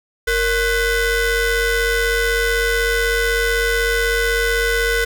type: ring-modulated tone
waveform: 30% pulse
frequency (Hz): 513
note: C5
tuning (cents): -34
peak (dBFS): -10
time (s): 0.27-5.05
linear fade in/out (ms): 10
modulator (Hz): 978
effects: none